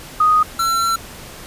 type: tone pair in turn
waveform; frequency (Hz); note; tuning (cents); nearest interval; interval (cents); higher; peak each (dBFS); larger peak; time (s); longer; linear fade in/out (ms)
sine / square; 1244.5 / 1350.8; D#6 / E6; 0 / +42; minor second; 142; second; -10 / -16; first; 0.2-0.43 / 0.59-0.96; second; 5
effects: pink hiss -36 dBFS RMS until 1.46 s + resampled to 32000 Hz